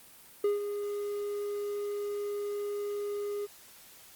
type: tone with ADSR envelope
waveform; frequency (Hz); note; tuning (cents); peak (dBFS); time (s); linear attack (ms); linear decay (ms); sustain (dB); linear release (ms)
triangle; 410; G#4; -22; -21; 0.44-3.47; 4; 150; -9; 26
effects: white hiss -54 dBFS RMS until 4.15 s + Opus 32 kbps